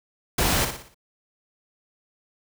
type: noise with echo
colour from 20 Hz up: pink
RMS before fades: -22 dBFS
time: 0.38-0.65 s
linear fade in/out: 5 ms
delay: 59 ms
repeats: 5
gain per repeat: -7 dB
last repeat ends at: 0.945 s
effects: none